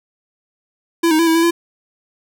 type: tone with pitch steps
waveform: square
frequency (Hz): 335.6 / 313.1 / 334 / 325 / 331.9 / 339.5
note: E4 / D#4 / E4 / E4 / E4 / F4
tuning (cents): +31 / +11 / +23 / -24 / +12 / -49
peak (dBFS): -12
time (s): 1.03-1.51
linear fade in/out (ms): 10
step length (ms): 80
effects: none